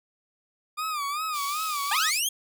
40% pulse tone with vibrato, 1200 Hz, D6, 37 cents sharp, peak -27 dBFS, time 0.77-2.11 s, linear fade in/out 20 ms, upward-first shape sine, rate 2.6 Hz, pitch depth 120 cents each way
pink high-pass noise, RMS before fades -37 dBFS, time 1.32-2.21 s, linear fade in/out 50 ms, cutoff 3300 Hz, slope 24 dB/octave
15% pulse linear sweep, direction up, 760 to 3322 Hz, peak -17 dBFS, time 1.91-2.29 s, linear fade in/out 5 ms
effects none

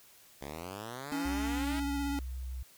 5% pulse exponential sweep, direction up, 67.1 to 329.6 Hz, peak -29 dBFS, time 0.41-1.8 s, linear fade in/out 5 ms
square tone with vibrato, 281.6 Hz, C#4, 27 cents sharp, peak -33 dBFS, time 1.12-2.19 s, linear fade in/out 0 ms, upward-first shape sine, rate 16 Hz, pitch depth 18 cents each way
sine tone, 63.7 Hz, C2, 46 cents flat, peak -36 dBFS, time 1.25-2.63 s, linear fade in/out 5 ms
effects white hiss -59 dBFS RMS until 2.77 s

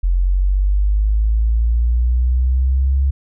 sine linear sweep, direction up, 43.65 to 68.6 Hz, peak -12 dBFS, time 0.03-3.11 s, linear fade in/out 10 ms, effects none

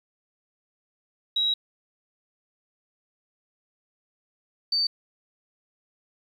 sine tone pair in turn, 3853 / 4582 Hz, B7 / D8, -44 / -44 cents, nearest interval minor third, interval 300 cents, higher second, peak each -21 dBFS, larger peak neither, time 1.36-1.54 / 4.72-4.87 s, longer first, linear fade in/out 5 ms, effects 9-bit

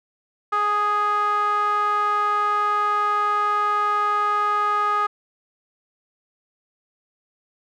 sawtooth tone with band-pass filter, 415.3 Hz, G#4, in tune, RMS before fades -21 dBFS, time 0.52-5.07 s, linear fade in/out 10 ms, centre 1200 Hz, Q 5.9, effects none

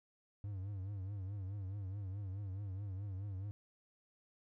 triangle tone with vibrato, 98 Hz, G2, in tune, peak -38 dBFS, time 0.44-3.51 s, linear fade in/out 0 ms, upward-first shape triangle, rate 4.7 Hz, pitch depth 120 cents each way, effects none

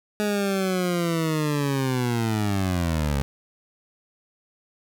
20% pulse linear sweep, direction down, 210.5 to 67.3 Hz, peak -17 dBFS, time 0.2-3.22 s, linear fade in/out 0 ms, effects none

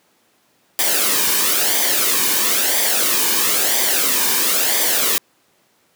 white noise with flanger, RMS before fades -17 dBFS, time 0.79-5.18 s, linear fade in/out 0 ms, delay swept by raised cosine 0.73 to 1.53 ms, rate 1 Hz, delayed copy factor -0.6, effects pink hiss -59 dBFS RMS until 5.95 s + high-pass 200 Hz 12 dB/octave

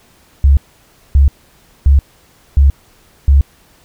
sine tone bursts, 69.3 Hz, C#2, in tune, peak -4 dBFS, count 5, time 0.44-3.41 s, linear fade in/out 0 ms, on 130 ms, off 580 ms, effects pink hiss -49 dBFS RMS until 3.84 s

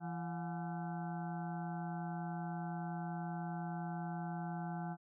harmonic tone with a mistuned harmonic, 169.1 Hz, E3, 44 cents sharp, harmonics 1 / 2 / 4 / 5 / 6 / 7 / 8 / 9, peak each -40 / -51 / -46 / -48 / -60 / -61 / -57 / -55 dBFS, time 0-4.97 s, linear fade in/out 50 ms, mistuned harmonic 4, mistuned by +97 cents, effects none

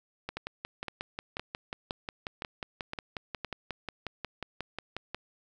two click trains, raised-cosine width 0.3 ms, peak -19 / -19 dBFS, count 7 / 28, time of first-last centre 0.37-3.447 / 0.29-5.146 s, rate 1.95 / 5.56 Hz, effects none

